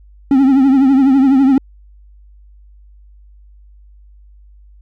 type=tone with vibrato; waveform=triangle; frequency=269 Hz; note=C4; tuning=48 cents sharp; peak=-5 dBFS; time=0.31-1.58 s; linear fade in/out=2 ms; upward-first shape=triangle; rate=12 Hz; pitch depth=94 cents each way; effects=added 50 Hz sine -40 dBFS peak until 4.81 s